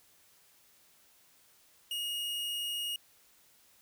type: tone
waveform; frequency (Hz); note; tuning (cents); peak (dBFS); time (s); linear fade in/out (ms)
45% pulse; 2868; F7; +45; -33; 1.91-2.96; 2
effects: white hiss -64 dBFS RMS until 3.81 s